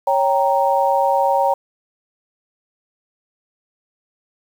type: chord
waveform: sine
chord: G diminished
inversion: second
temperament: equal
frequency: 554.4 / 784 / 932.3 Hz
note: Db5 / G5 / Bb5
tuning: 0 / 0 / 0 cents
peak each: -18 dBFS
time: 0.07-1.54 s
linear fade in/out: 5 ms
effects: 7-bit